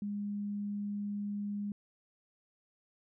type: tone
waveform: sine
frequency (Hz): 204.5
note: G#3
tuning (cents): -26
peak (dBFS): -34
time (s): 0.02-1.72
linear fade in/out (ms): 2
effects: none